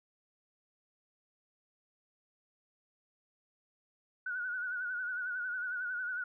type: tone with vibrato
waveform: sine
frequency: 1472 Hz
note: F#6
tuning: 9 cents flat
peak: -34 dBFS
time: 4.26-6.24 s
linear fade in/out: 5 ms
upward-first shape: sine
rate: 11 Hz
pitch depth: 63 cents each way
effects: none